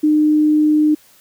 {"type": "tone", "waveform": "sine", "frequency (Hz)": 303.9, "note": "D#4", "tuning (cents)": -41, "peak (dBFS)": -10, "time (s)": [0.03, 0.95], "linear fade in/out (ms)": 10, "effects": ["white hiss -50 dBFS RMS until 1.2 s"]}